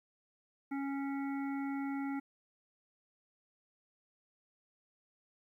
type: harmonic tone with a mistuned harmonic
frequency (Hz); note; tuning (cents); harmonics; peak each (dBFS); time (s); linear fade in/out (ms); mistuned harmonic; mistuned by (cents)
276.1; C#4; -7; 1 / 3 / 5 / 7 / 8; -35 / -45 / -49 / -52 / -53; 0.71-2.2; 10; 7; +22
effects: 12-bit